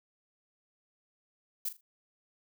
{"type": "noise with echo", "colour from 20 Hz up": "violet", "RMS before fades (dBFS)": -33, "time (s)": [1.65, 1.69], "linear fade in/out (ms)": 5, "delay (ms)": 40, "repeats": 3, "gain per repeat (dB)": -12, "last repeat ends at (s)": 1.81, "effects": []}